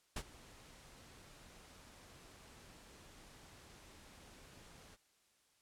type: noise with ADSR envelope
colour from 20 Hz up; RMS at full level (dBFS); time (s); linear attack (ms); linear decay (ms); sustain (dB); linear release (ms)
pink; -40; 0.16-4.97; 6; 58; -19; 32
effects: white hiss -74 dBFS RMS until 5.61 s + low-pass 10000 Hz 12 dB/octave